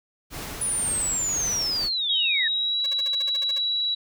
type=noise with tremolo; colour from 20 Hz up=pink; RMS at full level=-34 dBFS; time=0.3-1.9 s; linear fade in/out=50 ms; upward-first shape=triangle; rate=1.9 Hz; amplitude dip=35%
type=linear sweep; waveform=sine; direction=down; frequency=9860 to 1735 Hz; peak=-23 dBFS; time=0.61-2.48 s; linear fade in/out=5 ms
type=tone with pitch glide; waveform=sine; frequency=3773 to 3908 Hz; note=A#7 to B7; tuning=+20 to -19 cents; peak=-22 dBFS; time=2.09-3.95 s; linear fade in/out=10 ms; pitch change=+61 cents; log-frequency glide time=2.36-2.79 s
type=tone bursts; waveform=5% pulse; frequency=554.4 Hz; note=C#5; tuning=in tune; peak=-25 dBFS; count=11; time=2.84-3.584 s; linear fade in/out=5 ms; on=24 ms; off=48 ms
effects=none